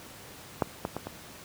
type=clicks; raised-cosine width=1 ms; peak=-9 / -15 / -18 / -21 dBFS; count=4; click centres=0.622 / 0.851 / 0.966 / 1.07 s; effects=pink hiss -47 dBFS RMS until 1.44 s + high-pass 80 Hz 12 dB/octave